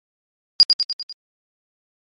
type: tone with echo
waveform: sine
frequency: 4850 Hz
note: D#8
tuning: 45 cents flat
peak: -5 dBFS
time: 0.6-0.63 s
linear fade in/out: 0 ms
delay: 99 ms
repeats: 5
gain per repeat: -5 dB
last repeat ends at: 1.125 s
effects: MP3 48 kbps